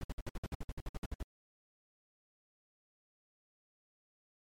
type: noise bursts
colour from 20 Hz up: brown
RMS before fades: -38 dBFS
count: 15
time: 0.01-1.228 s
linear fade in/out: 2 ms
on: 28 ms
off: 57 ms
effects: MP3 64 kbps